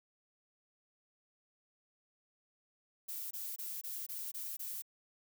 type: noise bursts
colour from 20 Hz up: violet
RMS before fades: -42 dBFS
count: 7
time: 3.08-4.822 s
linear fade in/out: 10 ms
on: 230 ms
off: 22 ms
effects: none